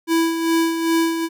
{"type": "tone with tremolo", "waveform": "square", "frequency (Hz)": 329.6, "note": "E4", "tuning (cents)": 0, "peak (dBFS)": -15, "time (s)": [0.07, 1.29], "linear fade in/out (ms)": 50, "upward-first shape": "sine", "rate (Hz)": 2.5, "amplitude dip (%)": 55, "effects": []}